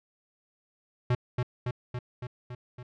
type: tone with echo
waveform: square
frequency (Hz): 123.47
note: B2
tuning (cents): 0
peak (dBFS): -23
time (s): 1.1-1.15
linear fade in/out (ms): 5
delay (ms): 280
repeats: 6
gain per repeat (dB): -3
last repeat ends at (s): 2.83
effects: low-pass 3000 Hz 12 dB/octave